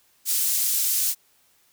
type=high-pass noise; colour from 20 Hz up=pink; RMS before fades=-23 dBFS; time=0.25-1.15 s; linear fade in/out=50 ms; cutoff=7500 Hz; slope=12 dB/octave; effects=white hiss -62 dBFS RMS until 1.72 s